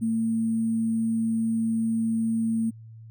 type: tone with sample-and-hold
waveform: sine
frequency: 225.6 Hz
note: A3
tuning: 44 cents sharp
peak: -22 dBFS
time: 0.01-2.71 s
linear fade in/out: 20 ms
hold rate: 8820 Hz
effects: added 112 Hz sine -42 dBFS peak until 3.1 s